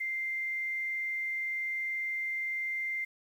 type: tone with quantisation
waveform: sine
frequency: 2093 Hz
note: C7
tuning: in tune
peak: -31 dBFS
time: 0-3.05 s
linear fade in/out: 10 ms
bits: 10
effects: none